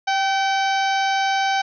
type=harmonic tone with a mistuned harmonic; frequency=768 Hz; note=G5; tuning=36 cents flat; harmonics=1 / 2 / 3 / 4 / 5 / 6 / 7 / 8; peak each=-19 / -25 / -29 / -31 / -33 / -35 / -36 / -37 dBFS; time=0.07-1.62 s; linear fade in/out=10 ms; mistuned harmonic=1; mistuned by=+28 cents; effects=none